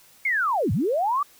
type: linear two-way sweep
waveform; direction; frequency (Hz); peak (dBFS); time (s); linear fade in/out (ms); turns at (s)
sine; down then up; 2219 to 82.7 to 1195; -20; 0.25-1.23; 5; 0.72
effects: white hiss -54 dBFS RMS until 1.39 s